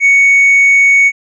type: tone with tanh clipping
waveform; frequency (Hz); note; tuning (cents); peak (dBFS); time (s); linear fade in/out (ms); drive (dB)
sine; 2226; C#7; +7; -5; 0-1.12; 50; 1
effects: none